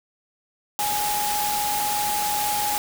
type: tone in noise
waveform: sine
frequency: 832 Hz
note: G#5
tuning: 3 cents sharp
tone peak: -24 dBFS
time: 0.79-2.78 s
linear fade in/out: 0 ms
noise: white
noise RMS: -27 dBFS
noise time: 0.79-2.78 s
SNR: 0 dB
effects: none